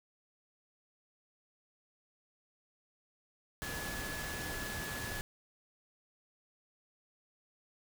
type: tone in noise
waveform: sine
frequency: 1704 Hz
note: G#6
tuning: 44 cents sharp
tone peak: -43 dBFS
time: 3.62-5.21 s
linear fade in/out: 0 ms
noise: pink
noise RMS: -41 dBFS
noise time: 3.62-5.21 s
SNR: -5 dB
effects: none